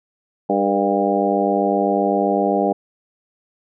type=harmonic tone with a mistuned harmonic; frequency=100 Hz; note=G2; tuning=35 cents sharp; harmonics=2 / 3 / 4 / 5 / 6 / 7 / 8; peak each=-23 / -23 / -23 / -23 / -23 / -23 / -23 dBFS; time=0.49-2.73 s; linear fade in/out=10 ms; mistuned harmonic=5; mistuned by=-43 cents; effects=none